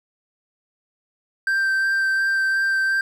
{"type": "tone with vibrato", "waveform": "triangle", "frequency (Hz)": 1568, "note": "G6", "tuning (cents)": 0, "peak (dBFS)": -16, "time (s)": [1.47, 3.01], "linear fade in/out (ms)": 2, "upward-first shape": "sine", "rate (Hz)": 2.8, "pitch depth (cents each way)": 11, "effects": []}